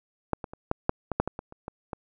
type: clicks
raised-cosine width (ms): 1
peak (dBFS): -10 / -20 / -26 / -10 / -7 / -14 / -7 / -15 / -20 / -30 / -21 / -19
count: 12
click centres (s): 0.333 / 0.442 / 0.535 / 0.714 / 0.894 / 1.117 / 1.2 / 1.276 / 1.391 / 1.524 / 1.681 / 1.932
effects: none